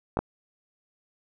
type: clicks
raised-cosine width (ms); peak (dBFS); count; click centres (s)
1; -11; 2; 0.171 / 0.19
effects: none